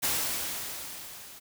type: noise with level ramp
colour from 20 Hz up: white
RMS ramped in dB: -27 to -48 dBFS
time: 0.02-1.4 s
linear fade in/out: 20 ms
effects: none